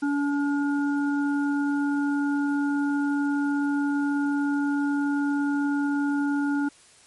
harmonic tone, 285.8 Hz, D4, 47 cents flat, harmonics 1 / 3 / 5, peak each -22 / -35 / -33 dBFS, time 0.02-6.69 s, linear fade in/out 10 ms, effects white hiss -54 dBFS RMS until 7.06 s + MP3 48 kbps

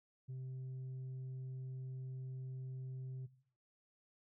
sine tone, 130 Hz, C3, 11 cents flat, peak -40 dBFS, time 0.28-3.27 s, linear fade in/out 20 ms, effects noise-tail reverb RT60 0.6 s tail -19 dB re dry + tanh soft clip ceiling -42 dBFS

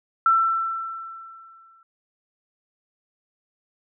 sine tone with exponential decay, 1339 Hz, E6, 27 cents sharp, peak -13 dBFS, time 0.26-1.83 s, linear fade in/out 2 ms, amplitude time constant 340 ms, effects none

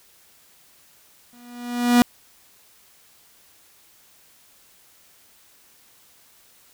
45% pulse tone with exponential growth, 242.2 Hz, B3, 34 cents flat, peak -10 dBFS, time 1.33-2.02 s, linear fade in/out 0 ms, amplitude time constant 150 ms, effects white hiss -55 dBFS RMS until 6.73 s

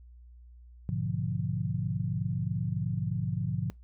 sine chord, G# diminished seventh, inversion none, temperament equal, 103.83 / 123.47 / 146.83 / 174.61 Hz, G#2 / B2 / D3 / F3, 0 / 0 / 0 / 0 cents, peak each -34 dBFS, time 0.89-3.7 s, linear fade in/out 0 ms, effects noise-tail reverb RT60 0.2 s tail -25 dB re dry + added 60 Hz sine -49 dBFS peak until 3.83 s

